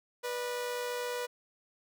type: tone pair together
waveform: sawtooth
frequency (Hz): 489.5 / 598.3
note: B4 / D5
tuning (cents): -15 / +32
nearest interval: minor third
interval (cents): 347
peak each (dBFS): -30 / -40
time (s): 0.23-1.27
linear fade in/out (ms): 20
effects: none